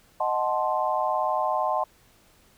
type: chord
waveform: sine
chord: D# diminished seventh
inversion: none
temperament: equal with one note detuned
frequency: 622.3 / 740 / 872.4 / 1046.5 Hz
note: D#5 / F#5 / A5 / C6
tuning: 0 / 0 / -15 / 0 cents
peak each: -28 dBFS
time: 0.2-1.84 s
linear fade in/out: 5 ms
effects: pink hiss -59 dBFS RMS until 2.57 s